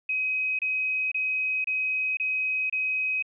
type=tone bursts; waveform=sine; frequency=2529 Hz; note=D#7; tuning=28 cents sharp; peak=-24 dBFS; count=6; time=0.09-3.225 s; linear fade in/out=5 ms; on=500 ms; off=27 ms; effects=none